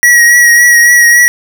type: tone with vibrato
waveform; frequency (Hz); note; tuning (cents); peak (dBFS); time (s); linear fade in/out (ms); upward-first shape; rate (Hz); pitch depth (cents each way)
square; 1910; A#6; +42; -3; 0.03-1.28; 0; triangle; 3.6; 30
effects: none